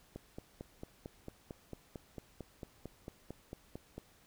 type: click train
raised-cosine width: 2 ms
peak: -30 dBFS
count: 18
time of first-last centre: 0.16-3.98 s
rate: 4.45 Hz
effects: pink hiss -65 dBFS RMS until 4.26 s